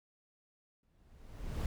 brown noise with exponential growth, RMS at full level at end -33 dBFS, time 0.83-1.66 s, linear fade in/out 2 ms, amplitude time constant 180 ms, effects none

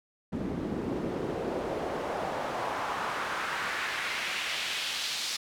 pink noise with band-pass filter sweep, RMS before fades -33 dBFS, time 0.32-5.37 s, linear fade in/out 10 ms, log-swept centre 210 to 4500 Hz, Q 1.5, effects none

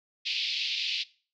pink band-pass noise, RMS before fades -31 dBFS, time 0.25-1.04 s, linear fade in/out 20 ms, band 2500 to 4800 Hz, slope 48 dB/octave, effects noise-tail reverb RT60 0.4 s tail -20 dB re dry

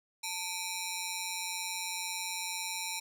10% pulse ring-modulated tone, 1600 Hz, G6, 35 cents sharp, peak -23 dBFS, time 0.23-3 s, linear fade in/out 10 ms, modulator 709 Hz, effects none

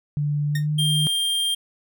sine tone with pitch glide, 146.83 to 151.31 Hz, D3 to D#3, 0 to -48 cents, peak -20 dBFS, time 0.17-1.07 s, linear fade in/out 0 ms, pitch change +52 cents, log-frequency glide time 0.48-0.72 s
sawtooth tone with exponential decay, 1840 Hz, A#6, 23 cents flat, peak -22 dBFS, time 0.55-0.67 s, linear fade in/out 5 ms, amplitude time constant 24 ms
square tone, 3194 Hz, G7, 32 cents sharp, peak -21 dBFS, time 0.78-1.55 s, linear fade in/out 10 ms
effects none

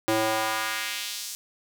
square tone with high-pass filter sweep, 110 Hz, A2, in tune, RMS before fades -28 dBFS, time 0.08-1.35 s, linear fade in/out 0 ms, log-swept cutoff 350 to 6400 Hz, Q 1.2, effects none

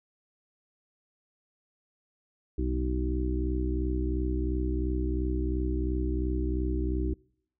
harmonic tone with a mistuned harmonic, 62.9 Hz, B1, 32 cents sharp, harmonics 1 / 2 / 3 / 4 / 5 / 6, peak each -28 / -39 / -42 / -40 / -33 / -36 dBFS, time 2.58-7.14 s, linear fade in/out 5 ms, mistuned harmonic 3, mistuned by +27 cents, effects noise-tail reverb RT60 0.7 s tail -26 dB re dry

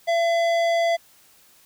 sine tone with tanh clipping, 675 Hz, E5, 41 cents sharp, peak -20 dBFS, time 0.07-0.97 s, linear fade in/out 20 ms, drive 15 dB, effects white hiss -55 dBFS RMS until 1.65 s

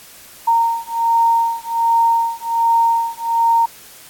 sine beating tone pair, 922 / 923.3 Hz, A#5 / A#5, -19 / -17 cents, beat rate 1.3 Hz, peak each -16 dBFS, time 0.47-3.66 s, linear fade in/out 10 ms, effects white hiss -41 dBFS RMS until 4.09 s + AAC 64 kbps

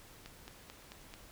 click train, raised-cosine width 0.2 ms, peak -30 dBFS, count 5, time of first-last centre 0.26-1.139 s, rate 4.55 Hz, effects pink hiss -56 dBFS RMS until 1.31 s

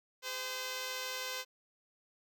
5% pulse tone pair together, 407.2 / 513 Hz, G#4 / C5, -34 / -34 cents, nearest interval major third, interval 400 cents, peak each -37 / -26 dBFS, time 0.22-1.45 s, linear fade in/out 50 ms, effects none

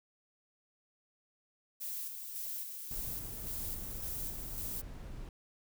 violet noise with tremolo, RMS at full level -40 dBFS, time 1.8-4.82 s, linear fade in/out 20 ms, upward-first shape square, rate 1.8 Hz, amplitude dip 40%
brown noise, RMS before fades -45 dBFS, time 2.91-5.29 s, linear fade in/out 2 ms
effects none

